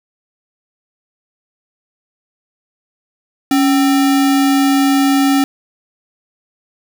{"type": "tone with sample-and-hold", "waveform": "sine", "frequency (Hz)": 277.2, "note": "C#4", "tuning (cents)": 0, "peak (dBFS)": -9, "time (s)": [3.51, 5.44], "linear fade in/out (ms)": 2, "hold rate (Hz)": 1050, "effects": []}